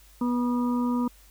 harmonic tone with a mistuned harmonic, 244.5 Hz, B3, 17 cents flat, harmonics 1 / 2 / 4 / 5, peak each -23 / -37 / -34 / -38 dBFS, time 0.21-1.08 s, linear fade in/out 5 ms, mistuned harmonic 4, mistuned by -17 cents, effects added 50 Hz sine -53 dBFS peak until 1.3 s + white hiss -57 dBFS RMS until 1.3 s

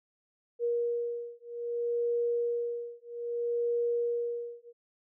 sine beating tone pair, 473.9 / 474.52 Hz, A#4 / A#4, +28 / +31 cents, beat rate 0.62 Hz, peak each -32 / -32 dBFS, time 0.59-4.73 s, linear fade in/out 50 ms, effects none

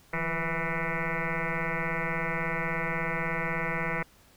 sine tone with frequency modulation, 987.8 Hz, B5, in tune, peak -27 dBFS, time 0.13-4.03 s, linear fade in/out 5 ms, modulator 166 Hz, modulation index 7.6, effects pink hiss -59 dBFS RMS until 4.36 s

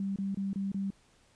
sine tone bursts, 196 Hz, G3, in tune, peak -30 dBFS, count 5, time 0-0.904 s, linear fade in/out 2 ms, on 160 ms, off 26 ms, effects pink hiss -65 dBFS RMS until 1.35 s + resampled to 22050 Hz

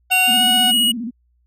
harmonic tone, 740 Hz, F#5, in tune, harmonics 1 / 2 / 3 / 4 / 5 / 6 / 7 / 9, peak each -20 / -28 / -34 / -31 / -33 / -39 / -39 / -43 dBFS, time 0.1-0.72 s, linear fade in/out 20 ms
square tone with pitch glide, 2767 to 2900 Hz, F7 to F#7, -17 to -35 cents, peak -14 dBFS, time 0.11-0.92 s, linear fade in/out 10 ms, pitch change +82 cents, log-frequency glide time 0.23-0.43 s
sine tone with vibrato, 233.1 Hz, A#3, in tune, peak -23 dBFS, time 0.27-1.11 s, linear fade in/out 20 ms, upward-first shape square, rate 15 Hz, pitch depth 99 cents each way
effects added 60 Hz sine -58 dBFS peak until 1.46 s

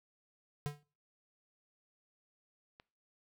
square tone with exponential decay, 146 Hz, D3, 10 cents flat, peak -32 dBFS, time 0.66-0.83 s, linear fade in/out 0 ms, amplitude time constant 35 ms
click, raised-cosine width 0.3 ms, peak -37 dBFS, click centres 2.799 s
effects noise-tail reverb RT60 0.4 s tail -23 dB re dry

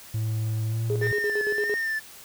triangle tone with pitch glide, 110 to 113.68 Hz, A2 to A#2, 0 to -43 cents, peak -22 dBFS, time 0.14-1.12 s, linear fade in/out 5 ms, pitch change +57 cents, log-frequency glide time 0.66-0.85 s
sine tone with tremolo, 415.3 Hz, G#4, in tune, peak -23 dBFS, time 0.9-1.74 s, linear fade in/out 0 ms, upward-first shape square, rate 8.8 Hz, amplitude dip 70%
triangle tone with vibrato, 1783 Hz, A6, 22 cents sharp, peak -23 dBFS, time 1.01-2 s, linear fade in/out 20 ms, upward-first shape triangle, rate 1.7 Hz, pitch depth 58 cents each way
effects tanh soft clip ceiling -15 dBFS + white hiss -46 dBFS RMS until 2.24 s

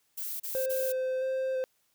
violet noise bursts, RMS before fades -36 dBFS, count 3, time 0.17-0.924 s, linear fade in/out 10 ms, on 230 ms, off 32 ms
triangle tone with vibrato, 521 Hz, C5, 7 cents flat, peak -26 dBFS, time 0.55-1.64 s, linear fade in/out 0 ms, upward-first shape square, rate 1.5 Hz, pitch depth 12 cents each way
effects white hiss -72 dBFS RMS until 1.94 s

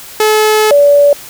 sawtooth / sine tone pair in turn, 430 / 574.8 Hz, A4 / D5, -40 / -37 cents, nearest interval perfect fourth, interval 503 cents, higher second, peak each -3 dBFS, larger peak neither, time 0.2-0.71 / 0.71-1.13 s, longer first, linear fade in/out 2 ms, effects white hiss -31 dBFS RMS until 1.29 s

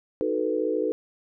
sine chord, B dominant seventh, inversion first, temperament equal, 311.1 / 370 / 440 / 493.9 Hz, D#4 / F#4 / A4 / B4, 0 / 0 / 0 / 0 cents, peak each -29 / -31 / -27 / -28 dBFS, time 0.21-0.92 s, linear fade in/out 0 ms, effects none

